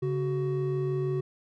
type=tone pair together; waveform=triangle; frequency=140 / 373.8 Hz; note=C#3 / F#4; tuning=+18 / +18 cents; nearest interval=octave + perfect fourth; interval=1700 cents; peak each=-27 dBFS; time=0.02-1.21 s; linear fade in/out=10 ms; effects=none